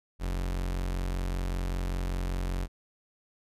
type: tone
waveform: 40% pulse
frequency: 45.16 Hz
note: F#1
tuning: 41 cents flat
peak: -28 dBFS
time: 0.19-2.68 s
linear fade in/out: 50 ms
effects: resampled to 32000 Hz